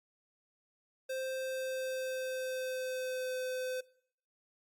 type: tone with pitch glide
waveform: square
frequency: 523.3 to 511.1 Hz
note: C5 to C5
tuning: 0 to -41 cents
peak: -36 dBFS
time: 1.09-3.81 s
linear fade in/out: 10 ms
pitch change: -41 cents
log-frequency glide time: 1.36-3.35 s
effects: noise-tail reverb RT60 0.6 s tail -21 dB re dry + Opus 48 kbps